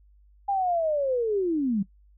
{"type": "linear sweep", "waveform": "sine", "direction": "down", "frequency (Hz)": [811, 185], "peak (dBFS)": -22, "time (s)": [0.48, 1.83], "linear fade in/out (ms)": 10, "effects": ["noise-tail reverb RT60 0.1 s tail -19 dB re dry", "added 50 Hz sine -54 dBFS peak until 2.17 s"]}